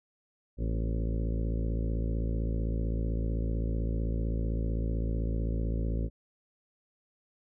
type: harmonic tone with a mistuned harmonic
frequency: 55.7 Hz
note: A1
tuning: 22 cents sharp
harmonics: 1 / 2 / 3 / 4 / 5 / 6 / 7 / 8 / 9 / 10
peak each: -29 / -35 / -39 / -41 / -43 / -45 / -46 / -47 / -48 / -49 dBFS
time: 0.57-6.1 s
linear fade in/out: 50 ms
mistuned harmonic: 4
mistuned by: +62 cents
effects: none